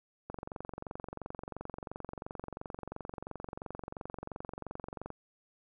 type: click train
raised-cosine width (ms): 1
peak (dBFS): -26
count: 111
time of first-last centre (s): 0.3-5.103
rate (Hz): 22.9
effects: none